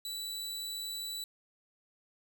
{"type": "tone", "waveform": "sawtooth", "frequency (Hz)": 3951, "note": "B7", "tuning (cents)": 0, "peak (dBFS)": -34, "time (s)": [0.05, 1.24], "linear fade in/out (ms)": 2, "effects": []}